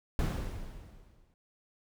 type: noise with exponential decay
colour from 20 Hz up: brown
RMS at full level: -27 dBFS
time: 0.19-1.34 s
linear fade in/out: 1 ms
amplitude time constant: 250 ms
effects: none